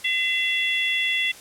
harmonic tone, 679 Hz, F5, 49 cents flat, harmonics 3 / 4 / 5, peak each -24 / -25 / -26 dBFS, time 0.04-1.32 s, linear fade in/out 10 ms, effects white hiss -44 dBFS RMS until 1.4 s + low-pass 11000 Hz 12 dB/octave

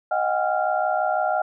sine tone cluster, 623 / 735 / 801 / 1386 Hz, D#5 / F#5 / G5 / F6, +2 / -12 / +37 / -14 cents, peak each -25 / -23 / -27 / -28 dBFS, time 0.11-1.42 s, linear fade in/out 5 ms, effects none

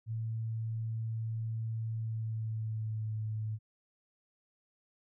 sine tone with pitch glide, 112.3 to 108.73 Hz, A2 to A2, +36 to -20 cents, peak -33 dBFS, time 0.06-3.59 s, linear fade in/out 50 ms, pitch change -56 cents, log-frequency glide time 1.91-3.14 s, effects none

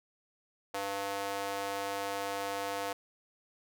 square tone with high-pass filter, 99.4 Hz, G2, 25 cents sharp, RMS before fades -36 dBFS, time 0.74-2.93 s, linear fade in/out 5 ms, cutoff 600 Hz, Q 1.6, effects none

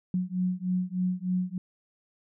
sine beating tone pair, 180.9 / 184.2 Hz, F#3 / F#3, -39 / -7 cents, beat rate 3.3 Hz, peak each -29 / -29 dBFS, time 0.14-1.58 s, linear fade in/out 2 ms, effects none

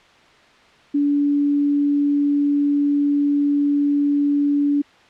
sine tone, 287.5 Hz, D4, 37 cents flat, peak -15 dBFS, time 0.94-4.82 s, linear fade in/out 10 ms, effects white hiss -50 dBFS RMS until 5.09 s + low-pass 3000 Hz 12 dB/octave

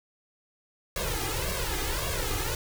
pink noise with flanger, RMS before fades -30 dBFS, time 0.96-2.55 s, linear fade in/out 2 ms, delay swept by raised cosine 1.8 to 2.47 ms, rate 1.8 Hz, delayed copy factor +1, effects none

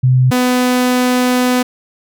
sine / sawtooth tone pair in turn, 128.1 / 250.1 Hz, C3 / B3, -36 / +22 cents, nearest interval octave, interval 1158 cents, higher second, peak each -7 dBFS, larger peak neither, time 0.03-0.31 / 0.31-1.63 s, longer second, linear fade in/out 10 ms, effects none

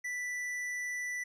triangle tone with tanh clipping, 1975.5 Hz, B6, in tune, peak -36 dBFS, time 0.04-1.24 s, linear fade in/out 10 ms, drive 15 dB, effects resampled to 32000 Hz

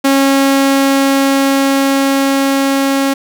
sawtooth tone with level ramp, 273.5 Hz, C#4, 23 cents flat, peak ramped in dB -4 to -7 dBFS, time 0.04-3.14 s, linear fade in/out 10 ms, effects none

